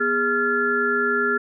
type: tone cluster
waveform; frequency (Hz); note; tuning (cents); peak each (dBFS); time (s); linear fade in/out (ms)
sine; 242.8 / 411.4 / 1385 / 1713; B3 / G#4 / F6 / A6; -29 / -16 / -15 / -47; -29 / -24 / -21 / -25; 0-1.38; 10
effects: none